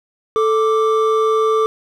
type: tone pair together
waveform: triangle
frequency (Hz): 440 / 1174.7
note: A4 / D6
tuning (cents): 0 / 0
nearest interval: octave + perfect fourth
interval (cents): 1700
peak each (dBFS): -12 / -16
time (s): 0.36-1.66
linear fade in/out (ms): 0
effects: none